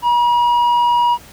sine tone with tanh clipping, 960 Hz, B5, 49 cents flat, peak -12 dBFS, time 0.02-1.18 s, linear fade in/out 50 ms, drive 5 dB, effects pink hiss -41 dBFS RMS until 1.32 s

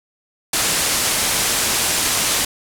white low-pass noise, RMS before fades -19 dBFS, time 0.53-2.45 s, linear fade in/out 5 ms, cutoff 11000 Hz, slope 24 dB/octave, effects none

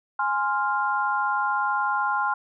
sine chord, F minor, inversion first, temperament equal, 830.6 / 1046.5 / 1396.9 Hz, Ab5 / C6 / F6, 0 / 0 / 0 cents, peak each -26 dBFS, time 0.19-2.34 s, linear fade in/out 5 ms, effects none

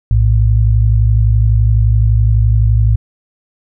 sine tone pair together, 58.32 / 110.1 Hz, A#1 / A2, +1 / +2 cents, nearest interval major seventh, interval 1101 cents, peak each -10 dBFS, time 0.11-2.96 s, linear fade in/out 0 ms, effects none

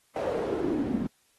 pink noise with band-pass filter sweep, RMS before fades -29 dBFS, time 0.16-1.07 s, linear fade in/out 2 ms, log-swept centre 610 to 210 Hz, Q 4.4, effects white hiss -67 dBFS RMS until 1.38 s + AAC 32 kbps

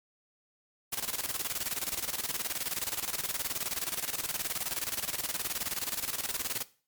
white noise with tremolo, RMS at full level -32 dBFS, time 0.92-6.63 s, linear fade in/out 10 ms, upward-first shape square, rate 19 Hz, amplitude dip 75%, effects noise-tail reverb RT60 0.4 s tail -18 dB re dry + MP3 96 kbps

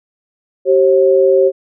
sine tone pair together, 384.5 / 538 Hz, G4 / C5, -33 / +48 cents, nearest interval tritone, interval 581 cents, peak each -10 dBFS, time 0.65-1.52 s, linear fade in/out 50 ms, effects none

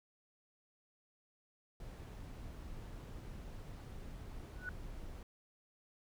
brown noise, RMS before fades -48 dBFS, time 1.8-5.23 s, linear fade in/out 2 ms
sine tone with exponential growth, 1480 Hz, F#6, in tune, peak -36 dBFS, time 4.53-4.69 s, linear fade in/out 1 ms, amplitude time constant 34 ms
effects none

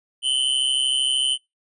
square tone with amplitude modulation, 3039 Hz, F#7, 46 cents sharp, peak -16 dBFS, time 0.22-1.38 s, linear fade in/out 50 ms, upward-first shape sine, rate 133 Hz, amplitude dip 75%, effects noise-tail reverb RT60 0.2 s tail -24 dB re dry + resampled to 24000 Hz

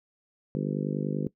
harmonic tone, 50.2 Hz, G1, 42 cents sharp, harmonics 3 / 4 / 5 / 6 / 7 / 8 / 9 / 10, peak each -31 / -33 / -35 / -37 / -38 / -39 / -40 / -41 dBFS, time 0.55-1.27 s, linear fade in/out 0 ms, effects noise-tail reverb RT60 0.1 s tail -19 dB re dry

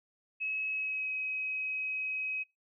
sine tone with pitch glide, 2570 to 2539 Hz, E7 to D#7, -45 to +34 cents, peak -32 dBFS, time 0.4-2.44 s, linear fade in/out 20 ms, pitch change -21 cents, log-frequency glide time 0.69-1.11 s, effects noise-tail reverb RT60 0.2 s tail -22 dB re dry

